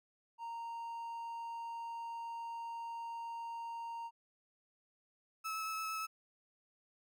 triangle tone, 927 Hz, A#5, 10 cents flat, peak -39 dBFS, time 0.38-4.11 s, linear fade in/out 50 ms
35% pulse tone with vibrato, 1300 Hz, E6, 24 cents flat, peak -36 dBFS, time 5.44-6.07 s, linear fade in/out 20 ms, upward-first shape triangle, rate 8.7 Hz, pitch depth 11 cents each way
effects none

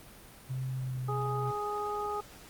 sine tone with pitch glide, 130.2 to 127.3 Hz, C3 to C3, -8 to -47 cents, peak -32 dBFS, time 0.49-1.52 s, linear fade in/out 20 ms, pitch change -39 cents, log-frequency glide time 0.74-1.1 s
harmonic tone, 415.3 Hz, G#4, in tune, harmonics 1 / 2 / 3, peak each -36 / -36 / -36 dBFS, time 1.08-2.21 s, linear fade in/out 10 ms
effects pink hiss -52 dBFS RMS until 2.49 s + Opus 32 kbps

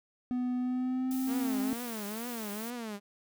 triangle tone with pitch glide, 248.9 to 262.6 Hz, B3 to C4, +14 to +6 cents, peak -27 dBFS, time 0.31-1.73 s, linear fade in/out 0 ms, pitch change +92 cents, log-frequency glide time 0.56-1.29 s
blue noise, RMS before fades -44 dBFS, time 1.11-2.7 s, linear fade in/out 0 ms
sawtooth tone with vibrato, 223.1 Hz, A3, 24 cents sharp, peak -33 dBFS, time 1.26-3 s, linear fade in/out 50 ms, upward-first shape triangle, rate 2.2 Hz, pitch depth 190 cents each way
effects none

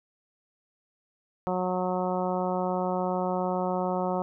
harmonic tone, 182.7 Hz, F#3, 22 cents flat, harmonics 1 / 2 / 3 / 4 / 5 / 6 / 7, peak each -31 / -33 / -31 / -32 / -34 / -39 / -40 dBFS, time 1.47-4.22 s, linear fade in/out 0 ms, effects none

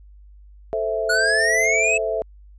sine chord, A minor, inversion none, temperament equal, 440 / 523.3 / 659.3 Hz, A4 / C5 / E5, 0 / 0 / 0 cents, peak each -25 / -28 / -23 dBFS, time 0.73-2.22 s, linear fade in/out 0 ms
square exponential sweep, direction up, 1438 to 2631 Hz, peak -18 dBFS, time 1.09-1.98 s, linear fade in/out 10 ms
effects added 50 Hz sine -43 dBFS peak until 2.58 s + resampled to 22050 Hz

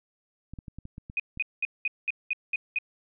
clicks, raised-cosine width 5 ms, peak -28 dBFS, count 8, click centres 0.536 / 0.588 / 0.682 / 0.786 / 0.854 / 0.981 / 1.099 / 1.374 s
sine tone bursts, 2492 Hz, D#7, 2 cents sharp, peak -24 dBFS, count 8, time 1.17-2.786 s, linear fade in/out 2 ms, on 27 ms, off 200 ms
effects none

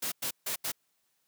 white noise bursts at uneven times, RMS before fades -33 dBFS, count 4, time 0.02-0.12 / 0.22-0.31 / 0.46-0.56 / 0.64-0.72 s, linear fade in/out 10 ms, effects white hiss -75 dBFS RMS until 1.27 s + high-pass 100 Hz 12 dB/octave

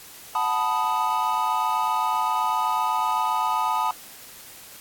triangle chord, B dominant seventh, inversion second, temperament equal, 740 / 880 / 987.8 / 1244.5 Hz, F#5 / A5 / B5 / D#6, 0 / 0 / 0 / 0 cents, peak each -29 / -23 / -24 / -25 dBFS, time 0.35-3.91 s, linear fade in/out 2 ms, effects white hiss -44 dBFS RMS until 4.8 s + AAC 64 kbps

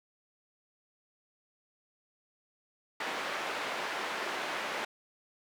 white band-pass noise, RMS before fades -36 dBFS, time 3-4.85 s, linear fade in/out 5 ms, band 350 to 2000 Hz, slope 12 dB/octave, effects none

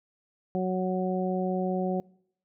harmonic tone, 185 Hz, F#3, in tune, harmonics 1 / 2 / 3 / 4, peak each -28 / -31 / -33 / -34 dBFS, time 0.55-2 s, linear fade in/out 0 ms, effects noise-tail reverb RT60 0.7 s tail -25 dB re dry

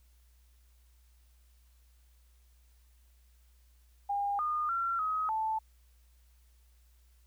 sine tone with pitch steps, 807 / 1221 / 1364 / 1266 / 878 Hz, G#5 / D#6 / F6 / D#6 / A5, -50 / -33 / -41 / +30 / -4 cents, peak -29 dBFS, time 4.09-5.59 s, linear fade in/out 10 ms, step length 300 ms, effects added 60 Hz sine -60 dBFS peak until 7.26 s + white hiss -72 dBFS RMS until 7.26 s

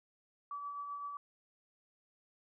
sine tone with tremolo, 1149 Hz, D6, 38 cents flat, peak -38 dBFS, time 0.51-1.17 s, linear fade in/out 2 ms, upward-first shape triangle, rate 7.8 Hz, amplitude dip 40%, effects none

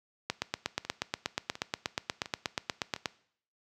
two click trains, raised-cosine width 0.2 ms, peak -12 / -23 dBFS, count 24 / 4, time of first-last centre 0.3-3.058 / 0.85-2.963 s, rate 8.34 / 1.42 Hz, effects noise-tail reverb RT60 0.6 s tail -20 dB re dry + high-pass 80 Hz 12 dB/octave

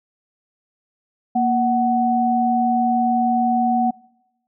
sine tone pair together, 235.2 / 745.6 Hz, A#3 / F#5, +16 / +13 cents, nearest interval octave + minor sixth, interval 1997 cents, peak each -19 / -17 dBFS, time 1.35-3.91 s, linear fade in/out 10 ms, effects noise-tail reverb RT60 0.9 s tail -25 dB re dry

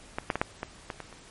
clicks, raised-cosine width 0.5 ms, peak -14 / -10 / -13 / -8 / -17 / -18 / -22 / -30 dBFS, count 8, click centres 0.185 / 0.302 / 0.356 / 0.415 / 0.631 / 0.902 / 1.003 / 1.127 s, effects pink hiss -51 dBFS RMS until 1.3 s + MP3 48 kbps

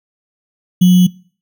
sine tone with sample-and-hold, 180.7 Hz, F#3, 41 cents flat, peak -4 dBFS, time 0.81-1.07 s, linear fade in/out 10 ms, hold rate 3150 Hz, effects noise-tail reverb RT60 0.5 s tail -24 dB re dry

